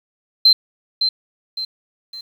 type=tone with echo; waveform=sine; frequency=4112 Hz; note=C8; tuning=31 cents flat; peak=-6 dBFS; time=0.45-0.53 s; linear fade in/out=5 ms; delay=560 ms; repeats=3; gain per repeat=-8 dB; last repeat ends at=2.21 s; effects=tanh soft clip ceiling -3 dBFS + 8-bit